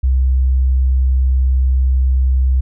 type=tone; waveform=sine; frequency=64.8 Hz; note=C2; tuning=16 cents flat; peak=-10 dBFS; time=0.03-2.61 s; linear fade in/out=10 ms; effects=none